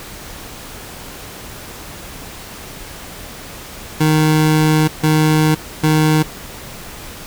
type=tone bursts at uneven times; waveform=25% pulse; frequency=155.1 Hz; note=D#3; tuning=5 cents flat; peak=-7 dBFS; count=3; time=4-4.88 / 5.03-5.55 / 5.83-6.23 s; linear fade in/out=10 ms; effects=pink hiss -33 dBFS RMS until 7.26 s